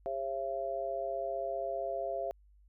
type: harmonic tone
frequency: 135.2 Hz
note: C#3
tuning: 43 cents flat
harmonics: 3 / 4 / 5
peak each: -41 / -38 / -35 dBFS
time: 0.06-2.31 s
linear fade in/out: 0 ms
effects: added 50 Hz sine -59 dBFS peak until 2.68 s